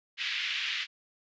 white band-pass noise, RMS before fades -33 dBFS, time 0.17-0.87 s, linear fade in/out 50 ms, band 1900 to 3400 Hz, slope 24 dB/octave, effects resampled to 16000 Hz

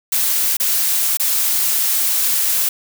blue noise with dropouts, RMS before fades -17 dBFS, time 0.12-2.69 s, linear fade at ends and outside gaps 5 ms, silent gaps 0.569-0.599 / 1.172-1.197 s, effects none

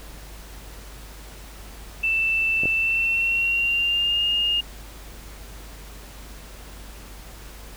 sine tone with pitch glide, 2660 to 2834 Hz, E7 to F7, +15 to +25 cents, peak -19 dBFS, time 2.03-4.61 s, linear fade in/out 10 ms, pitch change +110 cents, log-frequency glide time 2.76-4.23 s
clicks, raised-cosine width 2 ms, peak -17 / -14 dBFS, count 2, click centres 2.635 / 2.656 s
effects added 50 Hz sine -40 dBFS peak until 7.76 s + pink hiss -44 dBFS RMS until 7.76 s

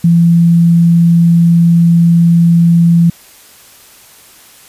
sine tone, 169.2 Hz, E3, 45 cents sharp, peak -4 dBFS, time 0.04-3.1 s, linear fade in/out 5 ms, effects white hiss -40 dBFS RMS until 4.68 s + resampled to 32000 Hz

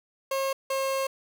30% pulse tone pair in turn, 540 / 537.5 Hz, C#5 / C5, -45 / +47 cents, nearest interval unison, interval 8 cents, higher first, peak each -23 dBFS, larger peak neither, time 0.31-0.53 / 0.7-1.07 s, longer second, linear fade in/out 5 ms, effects none

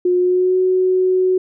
sine tone with pitch glide, 359.3 to 370.7 Hz, F4 to F#4, +49 to +3 cents, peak -12 dBFS, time 0.05-1.38 s, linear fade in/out 5 ms, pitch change +54 cents, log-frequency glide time 0.18-0.57 s, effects none

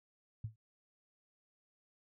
sine tone with exponential decay, 110 Hz, A2, in tune, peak -34 dBFS, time 0.44-0.56 s, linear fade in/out 5 ms, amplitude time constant 26 ms, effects none

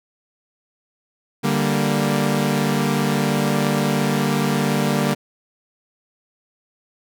sawtooth chord, G minor, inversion second, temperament equal, 146.83 / 196 / 233.1 Hz, D3 / G3 / Bb3, 0 / 0 / 0 cents, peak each -18 dBFS, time 1.43-5.15 s, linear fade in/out 20 ms, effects none

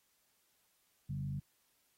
sine tone with frequency modulation, 138.59 Hz, C#3, in tune, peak -36 dBFS, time 1.09-1.4 s, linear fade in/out 10 ms, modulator 50.7 Hz, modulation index 0.84, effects white hiss -75 dBFS RMS until 1.97 s + AAC 48 kbps

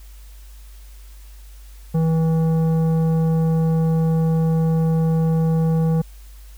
triangle tone with tanh clipping, 161.9 Hz, E3, 31 cents flat, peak -17 dBFS, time 1.94-6.02 s, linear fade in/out 10 ms, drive 15 dB, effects added 50 Hz sine -38 dBFS peak until 6.57 s + white hiss -52 dBFS RMS until 6.57 s

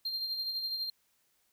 triangle tone with tremolo, 4186 Hz, C8, in tune, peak -30 dBFS, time 0.05-0.9 s, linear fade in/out 5 ms, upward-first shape sine, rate 12 Hz, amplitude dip 45%, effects white hiss -73 dBFS RMS until 1.52 s

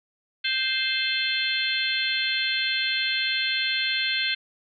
harmonic tone with a mistuned harmonic, 523.3 Hz, C5, in tune, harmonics 3 / 4 / 5 / 6 / 7 / 8, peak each -30 / -30 / -30 / -30 / -30 / -30 dBFS, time 0.44-4.35 s, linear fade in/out 10 ms, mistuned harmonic 7, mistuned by -86 cents, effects none

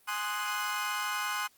30% pulse chord, Ab dominant seventh, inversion none, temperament equal, 830.6 / 1046.5 / 1244.5 / 1480 Hz, Ab5 / C6 / Eb6 / Gb6, 0 / 0 / 0 / 0 cents, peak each -37 / -33 / -34 / -33 dBFS, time 0.07-1.48 s, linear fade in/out 20 ms, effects white hiss -64 dBFS RMS until 1.57 s + Opus 32 kbps

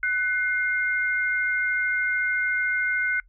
sine tone pair together, 1495.5 / 2118 Hz, F#6 / C7, +18 / +21 cents, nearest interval tritone, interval 603 cents, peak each -23 / -26 dBFS, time 0.03-3.2 s, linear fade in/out 2 ms, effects noise-tail reverb RT60 0.1 s tail -25 dB re dry + added 41 Hz sine -52 dBFS peak until 3.28 s

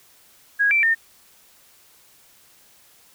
sine tone with pitch steps, 1650 / 2339 / 1819 Hz, G#6 / D7 / A#6, -12 / -8 / -43 cents, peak -15 dBFS, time 0.59-0.95 s, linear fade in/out 20 ms, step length 120 ms, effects white hiss -54 dBFS RMS until 3.14 s

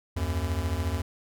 square beating tone pair, 77 / 91 Hz, D#2 / F#2, -17 / -28 cents, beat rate 14 Hz, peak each -30 dBFS, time 0.16-1.02 s, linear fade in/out 10 ms, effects none

